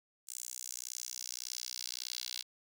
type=tone with high-pass filter sweep; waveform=10% pulse; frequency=61.74 Hz; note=B1; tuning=in tune; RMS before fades=-43 dBFS; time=0.27-2.43 s; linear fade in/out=20 ms; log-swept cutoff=7600 to 4100 Hz; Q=2.5; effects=none